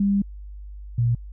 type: tone pair in turn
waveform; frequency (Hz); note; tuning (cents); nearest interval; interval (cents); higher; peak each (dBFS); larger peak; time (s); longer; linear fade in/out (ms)
sine; 199.7 / 118.74; G3 / A#2; +32 / +32; major sixth; 900; first; -17; neither; 0-0.22 / 0.98-1.15; first; 5
effects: added 50 Hz sine -35 dBFS peak until 1.32 s